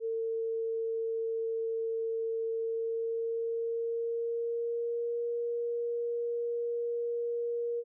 sine tone with pitch glide, 452.4 to 472.4 Hz, A4 to A#4, +48 to +23 cents, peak -30 dBFS, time 0-7.84 s, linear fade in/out 50 ms, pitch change +75 cents, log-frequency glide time 2.5-5.24 s, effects none

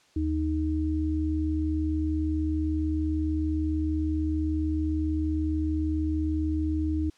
sine tone pair together, 77.78 / 311.1 Hz, D#2 / D#4, 0 / 0 cents, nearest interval 2 octaves, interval 2400 cents, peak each -27 dBFS, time 0.16-7.1 s, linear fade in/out 5 ms, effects white hiss -61 dBFS RMS until 7.17 s + low-pass 6000 Hz 12 dB/octave

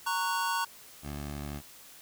square chord, F# major, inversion first, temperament just, 925 / 1110 / 1480 Hz, A#5 / C#6 / F#6, -14 / +2 / 0 cents, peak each -32 / -34 / -35 dBFS, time 0.06-0.65 s, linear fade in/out 10 ms
15% pulse tone with vibrato, 72.4 Hz, D2, 24 cents flat, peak -30 dBFS, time 1.02-1.62 s, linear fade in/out 50 ms, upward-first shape sine, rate 14 Hz, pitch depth 11 cents each way
effects white hiss -52 dBFS RMS until 2.01 s

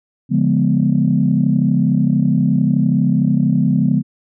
sine chord, D diminished seventh, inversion none, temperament equal with one note detuned, 143.15 / 174.61 / 207.7 / 246.9 Hz, D3 / F3 / Ab3 / Cb4, -44 / 0 / 0 / 0 cents, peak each -17 dBFS, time 0.29-4.03 s, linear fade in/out 50 ms, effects tanh soft clip ceiling -2 dBFS

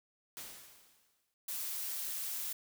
white noise with exponential decay, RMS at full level -44 dBFS, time 0.37-1.34 s, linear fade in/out 0 ms, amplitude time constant 210 ms
blue noise, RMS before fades -39 dBFS, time 1.48-2.53 s, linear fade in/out 5 ms
effects none

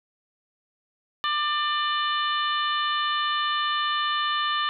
harmonic tone, 595 Hz, D5, 22 cents sharp, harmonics 2 / 3 / 4 / 5 / 6 / 7, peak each -25 / -30 / -40 / -30 / -32 / -41 dBFS, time 1.24-4.69 s, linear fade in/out 0 ms, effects none

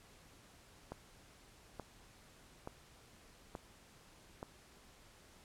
click train, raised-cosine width 1 ms, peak -29 dBFS, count 5, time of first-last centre 0.92-4.429 s, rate 1.14 Hz, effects pink hiss -62 dBFS RMS until 5.44 s + low-pass 11000 Hz 12 dB/octave

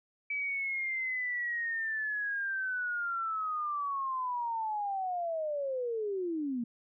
sine linear sweep, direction down, 2300 to 227.6 Hz, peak -31 dBFS, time 0.3-6.64 s, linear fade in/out 5 ms, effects none

